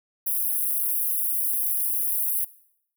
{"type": "high-pass noise", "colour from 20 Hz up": "white", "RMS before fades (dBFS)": -25, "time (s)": [0.26, 2.45], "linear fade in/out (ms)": 10, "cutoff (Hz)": 9800, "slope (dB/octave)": 96, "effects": ["noise-tail reverb RT60 0.7 s tail -19 dB re dry"]}